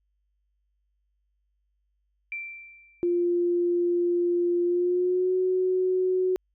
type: tone with exponential decay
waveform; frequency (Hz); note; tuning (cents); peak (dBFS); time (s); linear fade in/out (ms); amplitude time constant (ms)
sine; 2349; D7; 0; -29; 2.32-3.24; 1; 200
type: tone with pitch glide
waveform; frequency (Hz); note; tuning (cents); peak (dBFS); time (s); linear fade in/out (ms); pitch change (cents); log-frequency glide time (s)
sine; 349.2 to 370; F4 to F#4; 0 to 0; -21; 3.03-6.36; 0; +100; 4.64-5.34
effects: added 50 Hz sine -70 dBFS peak until 6.54 s